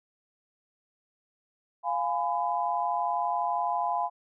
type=chord; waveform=sine; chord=F diminished; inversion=none; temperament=equal with one note detuned; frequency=698.5 / 830.6 / 1005 Hz; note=F5 / Ab5 / Cb6; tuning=0 / 0 / +30 cents; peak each=-30 dBFS; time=1.83-4.1 s; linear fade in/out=50 ms; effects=none